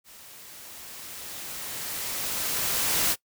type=noise with level ramp; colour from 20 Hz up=white; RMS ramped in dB=-49 to -23 dBFS; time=0.04-3.16 s; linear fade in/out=50 ms; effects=noise-tail reverb RT60 0.1 s tail -21 dB re dry